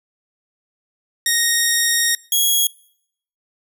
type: tone pair in turn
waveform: 10% pulse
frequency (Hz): 1864.7 / 3316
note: A#6 / G#7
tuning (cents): 0 / -3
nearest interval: minor seventh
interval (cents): 997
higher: second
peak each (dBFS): -6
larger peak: neither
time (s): 1.26-2.15 / 2.32-2.67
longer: first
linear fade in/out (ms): 2
effects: noise-tail reverb RT60 0.7 s tail -24 dB re dry